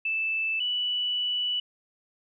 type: tone pair in turn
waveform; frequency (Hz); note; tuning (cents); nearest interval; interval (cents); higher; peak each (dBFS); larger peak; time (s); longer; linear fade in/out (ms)
sine; 2637 / 2960; E7 / F#7; 0 / 0; major second; 200; second; -25; neither; 0.05-0.6 / 0.6-1.6; second; 5
effects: none